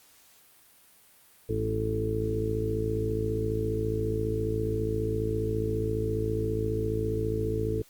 harmonic tone with a mistuned harmonic, 54.7 Hz, A1, 9 cents flat, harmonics 1 / 2 / 3 / 4 / 5 / 6 / 7 / 8, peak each -35 / -31 / -42 / -40 / -42 / -35 / -40 / -30 dBFS, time 1.49-7.82 s, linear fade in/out 5 ms, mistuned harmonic 4, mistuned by +23 cents, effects white hiss -58 dBFS RMS until 7.89 s + Opus 48 kbps

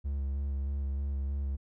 triangle tone with vibrato, 69.3 Hz, C#2, in tune, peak -28 dBFS, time 0.04-1.57 s, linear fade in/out 20 ms, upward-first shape square, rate 3.2 Hz, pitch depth 19 cents each way, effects none

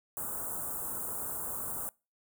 white band-stop noise, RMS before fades -37 dBFS, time 0.17-1.89 s, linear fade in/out 0 ms, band 1400 to 7900 Hz, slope 48 dB/octave, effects noise-tail reverb RT60 0.3 s tail -25 dB re dry

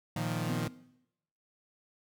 sawtooth chord, Bb suspended fourth, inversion none, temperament equal, 116.54 / 155.56 / 174.61 Hz, Bb2 / Eb3 / F3, 0 / 0 / 0 cents, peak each -32 / -31 / -32 dBFS, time 0.16-0.68 s, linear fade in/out 5 ms
sine tone with exponential decay, 251.7 Hz, B3, 33 cents sharp, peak -33 dBFS, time 0.49-1.05 s, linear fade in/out 2 ms, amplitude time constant 120 ms
effects noise-tail reverb RT60 0.8 s tail -20 dB re dry

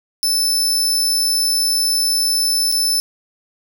sawtooth tone with dropouts, 5274 Hz, E8, in tune, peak -12 dBFS, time 0.23-3 s, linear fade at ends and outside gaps 0 ms, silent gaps 2.716-2.723 s, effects none

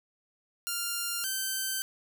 5% pulse tone pair in turn, 1396.9 / 1547.7 Hz, F6 / G6, 0 / -23 cents, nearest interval major second, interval 177 cents, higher second, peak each -19 dBFS, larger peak neither, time 0.67-1.24 / 1.24-1.82 s, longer second, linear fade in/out 0 ms, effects none

